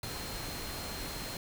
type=tone in noise; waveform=sine; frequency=4186 Hz; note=C8; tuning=in tune; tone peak=-46 dBFS; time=0.03-1.37 s; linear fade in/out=2 ms; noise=pink; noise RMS=-40 dBFS; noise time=0.03-1.37 s; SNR=-9 dB; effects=none